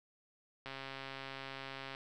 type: click train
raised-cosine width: 0.3 ms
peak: -28 dBFS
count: 175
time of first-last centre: 0.66-1.949 s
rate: 135 Hz
effects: none